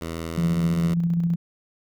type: tone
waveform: 10% pulse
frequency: 82.41 Hz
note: E2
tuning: in tune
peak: -21 dBFS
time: 0.01-0.94 s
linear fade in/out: 5 ms
type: tone with tremolo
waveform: sine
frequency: 170 Hz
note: F3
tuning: 46 cents flat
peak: -18 dBFS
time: 0.37-1.36 s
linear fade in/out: 10 ms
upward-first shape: square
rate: 15 Hz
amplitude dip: 30%
effects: none